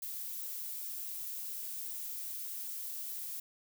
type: noise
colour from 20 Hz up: violet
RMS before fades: -41 dBFS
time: 0.02-3.4 s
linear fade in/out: 5 ms
effects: none